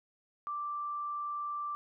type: tone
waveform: sine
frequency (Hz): 1174.7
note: D6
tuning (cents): 0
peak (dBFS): -34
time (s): 0.47-1.75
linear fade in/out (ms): 0
effects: none